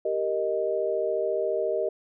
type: chord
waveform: sine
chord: Eb major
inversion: first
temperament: equal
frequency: 392 / 466.2 / 622.3 Hz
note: G4 / Bb4 / Eb5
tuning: 0 / 0 / 0 cents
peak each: -29 / -29 / -27 dBFS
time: 0.05-1.89 s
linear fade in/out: 5 ms
effects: none